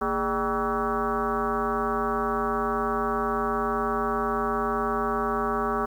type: tone with frequency modulation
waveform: sine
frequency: 775 Hz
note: G5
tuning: 20 cents flat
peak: -23 dBFS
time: 0.01-5.86 s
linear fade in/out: 10 ms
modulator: 181 Hz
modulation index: 3.3
effects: 9-bit